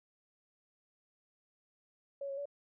sine tone with pitch steps, 558 / 550 / 570 Hz, C#5 / C#5 / C#5, +11 / -14 / +48 cents, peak -37 dBFS, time 2.21-2.456 s, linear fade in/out 5 ms, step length 82 ms, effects none

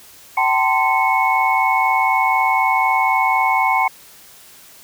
sine tone cluster, 769 / 889 / 1033 / 2201 Hz, G5 / A5 / C6 / C#7, -33 / +18 / -22 / -13 cents, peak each -19 dBFS, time 0.37-3.88 s, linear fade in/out 5 ms, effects white hiss -44 dBFS RMS until 4.83 s

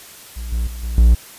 triangle tone with level steps, 58.27 Hz, A#1, in tune, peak -23 / -15 / -25 / -19 / -5 dBFS, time 0.36-1.15 s, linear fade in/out 10 ms, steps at 0.52 / 0.67 / 0.83 / 0.98 s, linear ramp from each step 2 ms, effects white hiss -40 dBFS RMS until 1.38 s + resampled to 32000 Hz

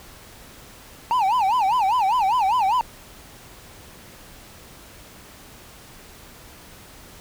triangle tone with vibrato, 878 Hz, A5, 4 cents flat, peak -15 dBFS, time 1.11-2.81 s, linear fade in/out 0 ms, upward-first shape sine, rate 5 Hz, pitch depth 260 cents each way, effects pink hiss -45 dBFS RMS until 7.2 s

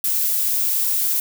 violet noise, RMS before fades -20 dBFS, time 0.04-1.2 s, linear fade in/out 2 ms, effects none

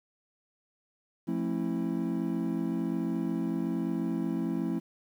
triangle chord, F major seventh, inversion none, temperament equal with one note detuned, 174.61 / 220 / 268.4 / 329.6 Hz, F3 / A3 / C4 / E4, 0 / 0 / +44 / 0 cents, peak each -32 dBFS, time 1.27-4.8 s, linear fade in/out 20 ms, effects 10-bit

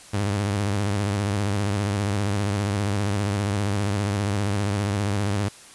sawtooth tone with vibrato, 101.3 Hz, G#2, 43 cents flat, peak -18 dBFS, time 0.13-5.49 s, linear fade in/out 10 ms, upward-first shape sine, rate 15 Hz, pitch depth 83 cents each way, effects white hiss -46 dBFS RMS until 5.74 s + resampled to 24000 Hz

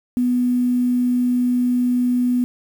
sine tone with quantisation, 246.9 Hz, B3, in tune, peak -15 dBFS, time 0.17-2.44 s, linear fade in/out 0 ms, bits 7, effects none

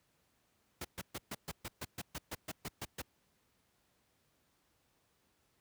pink noise bursts, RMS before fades -41 dBFS, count 14, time 0.81-3.018 s, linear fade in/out 5 ms, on 37 ms, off 130 ms, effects pink hiss -75 dBFS RMS until 5.6 s + high-pass 60 Hz 12 dB/octave

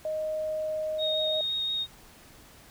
sine tone, 622.3 Hz, D#5, in tune, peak -28 dBFS, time 0.05-1.41 s, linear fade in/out 2 ms
sine tone with vibrato, 3729 Hz, A#7, in tune, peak -27 dBFS, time 0.98-1.87 s, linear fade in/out 50 ms, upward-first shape sine, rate 5.7 Hz, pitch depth 9 cents each way
effects pink hiss -53 dBFS RMS until 2.7 s

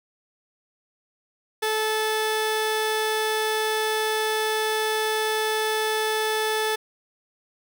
25% pulse tone pair together, 434.8 / 1739 Hz, A4 / A6, -21 / -21 cents, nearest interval 2 octaves, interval 2400 cents, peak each -20 / -24 dBFS, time 1.62-6.76 s, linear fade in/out 10 ms, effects none

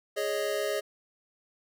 square chord, Ab suspended fourth, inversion none, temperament equal, 415.3 / 554.4 / 622.3 Hz, Ab4 / Db5 / Eb5, 0 / 0 / 0 cents, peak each -33 / -34 / -33 dBFS, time 0.16-0.81 s, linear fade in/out 20 ms, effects none

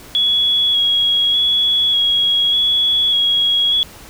sine tone with vibrato, 3344 Hz, G#7, 11 cents sharp, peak -12 dBFS, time 0.15-3.83 s, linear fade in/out 0 ms, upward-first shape square, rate 0.84 Hz, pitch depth 16 cents each way, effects pink hiss -39 dBFS RMS until 4.09 s

